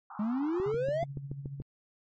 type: band-pass noise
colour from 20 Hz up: pink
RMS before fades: -45 dBFS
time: 0.1-0.72 s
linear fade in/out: 5 ms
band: 780 to 1400 Hz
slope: 96 dB/octave
type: exponential sweep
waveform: triangle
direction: up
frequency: 203.1 to 702 Hz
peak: -26 dBFS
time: 0.19-1.04 s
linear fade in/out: 5 ms
type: click train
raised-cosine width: 3 ms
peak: -27 dBFS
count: 8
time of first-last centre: 0.6-1.601 s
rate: 6.99 Hz
type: tone with tremolo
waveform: sine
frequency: 139.1 Hz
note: C#3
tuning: 6 cents sharp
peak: -35 dBFS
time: 0.66-1.62 s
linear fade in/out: 0 ms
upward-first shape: triangle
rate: 14 Hz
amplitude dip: 60%
effects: MP3 32 kbps